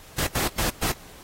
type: noise bursts at uneven times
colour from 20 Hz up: pink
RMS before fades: -25 dBFS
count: 4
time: 0.18-0.27 / 0.35-0.48 / 0.58-0.7 / 0.82-0.92 s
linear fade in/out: 5 ms
effects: pink hiss -47 dBFS RMS until 1.23 s + AAC 48 kbps